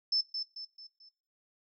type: tone with echo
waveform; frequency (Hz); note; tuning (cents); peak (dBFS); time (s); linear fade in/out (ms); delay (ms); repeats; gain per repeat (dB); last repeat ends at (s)
sine; 5274; E8; 0; -26; 0.12-0.21; 5; 220; 4; -7; 1.09
effects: noise-tail reverb RT60 0.4 s tail -18 dB re dry